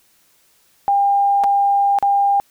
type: tone with dropouts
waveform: sine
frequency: 801 Hz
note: G5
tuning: 37 cents sharp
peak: -12 dBFS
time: 0.88-2.4 s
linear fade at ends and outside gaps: 0 ms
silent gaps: 1.437-1.441 / 1.987-2.026 s
effects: white hiss -57 dBFS RMS until 2.5 s